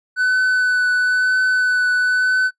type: tone with vibrato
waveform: triangle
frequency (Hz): 1500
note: F#6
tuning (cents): +23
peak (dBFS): -12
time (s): 0.16-2.51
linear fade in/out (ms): 50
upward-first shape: triangle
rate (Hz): 1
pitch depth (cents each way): 15
effects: noise-tail reverb RT60 0.1 s tail -22 dB re dry + resampled to 24000 Hz